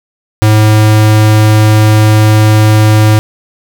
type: tone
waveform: square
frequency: 107.6 Hz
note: A2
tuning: 38 cents flat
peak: -4 dBFS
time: 0.42-3.19 s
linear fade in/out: 0 ms
effects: none